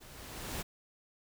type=noise with level ramp; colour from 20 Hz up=pink; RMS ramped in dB=-54 to -37 dBFS; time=0-0.63 s; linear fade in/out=20 ms; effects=none